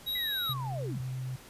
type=tone; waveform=square; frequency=3827 Hz; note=A#7; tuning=45 cents sharp; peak=-31 dBFS; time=0.06-0.54 s; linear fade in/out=20 ms
type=linear sweep; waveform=sine; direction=down; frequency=2041 to 86.4 Hz; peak=-37 dBFS; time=0.15-1.01 s; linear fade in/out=5 ms
type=tone with pitch glide; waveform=sine; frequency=130.81 to 128.93 Hz; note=C3 to C3; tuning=0 to -25 cents; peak=-33 dBFS; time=0.49-1.36 s; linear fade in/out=5 ms; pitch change=-25 cents; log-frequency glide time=0.68-1.13 s
effects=pink hiss -52 dBFS RMS until 1.49 s + resampled to 32000 Hz